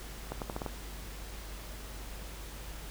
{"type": "accelerating click train", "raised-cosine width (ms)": 1, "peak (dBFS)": -21, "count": 6, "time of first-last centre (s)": [0.32, 0.663], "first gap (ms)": 98, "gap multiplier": 0.82, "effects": ["added 50 Hz sine -43 dBFS peak until 2.9 s", "pink hiss -47 dBFS RMS until 2.9 s"]}